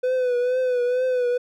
triangle tone with vibrato, 500 Hz, B4, 21 cents sharp, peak -17 dBFS, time 0.03-1.38 s, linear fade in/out 10 ms, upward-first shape triangle, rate 2.2 Hz, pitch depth 58 cents each way, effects none

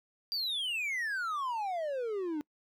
triangle exponential sweep, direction down, 4798 to 290.2 Hz, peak -30 dBFS, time 0.32-2.41 s, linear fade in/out 0 ms, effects noise-tail reverb RT60 0.1 s tail -26 dB re dry

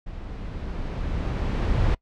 brown noise with level ramp, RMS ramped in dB -37 to -20 dBFS, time 0.06-1.95 s, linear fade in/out 10 ms, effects noise-tail reverb RT60 0.1 s tail -24 dB re dry + low-pass 4000 Hz 12 dB/octave

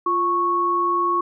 sine tone pair together, 348.4 / 1105 Hz, F4 / C#6, -4 / -6 cents, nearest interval octave + minor sixth, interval 1998 cents, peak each -25 / -18 dBFS, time 0.06-1.21 s, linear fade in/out 5 ms, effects none

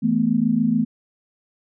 sine chord, E suspended fourth, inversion none, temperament equal, 164.81 / 220 / 246.9 Hz, E3 / A3 / B3, 0 / 0 / 0 cents, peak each -25 / -19 / -20 dBFS, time 0.02-0.85 s, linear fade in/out 20 ms, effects none

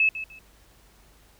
sine tone with echo, 2600 Hz, E7, 24 cents flat, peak -17 dBFS, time 0-0.09 s, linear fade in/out 2 ms, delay 150 ms, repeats 2, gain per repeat -13 dB, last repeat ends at 0.39 s, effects added 50 Hz sine -58 dBFS peak until 1.39 s + pink hiss -58 dBFS RMS until 1.39 s

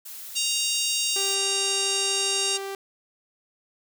blue noise, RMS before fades -39 dBFS, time 0.05-1.35 s, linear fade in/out 10 ms
harmonic tone, 932.3 Hz, A#5, in tune, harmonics 3 / 4 / 5 / 6 / 7 / 8 / 9 / 10, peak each -29 / -30 / -31 / -32 / -32 / -33 / -34 / -34 dBFS, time 0.35-2.58 s, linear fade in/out 20 ms
sawtooth tone, 392 Hz, G4, in tune, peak -27 dBFS, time 1.16-2.75 s, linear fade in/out 2 ms
effects none

